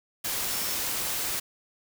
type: tone in noise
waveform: sine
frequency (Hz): 5410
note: E8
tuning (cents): +44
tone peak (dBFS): -39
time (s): 0.5-0.75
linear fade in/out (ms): 10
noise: white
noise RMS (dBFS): -30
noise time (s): 0.24-1.4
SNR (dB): -12
effects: none